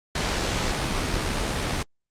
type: noise with amplitude modulation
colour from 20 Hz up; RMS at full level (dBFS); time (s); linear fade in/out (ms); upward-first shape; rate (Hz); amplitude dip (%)
pink; -24; 0.15-1.83; 5; sine; 73.9; 30
effects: low-pass 7000 Hz 12 dB/octave + Opus 48 kbps